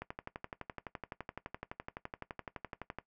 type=click train; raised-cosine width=0.5 ms; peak=-25 dBFS; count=36; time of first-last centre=0.02-2.986 s; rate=11.8 Hz; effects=noise-tail reverb RT60 0.1 s tail -17 dB re dry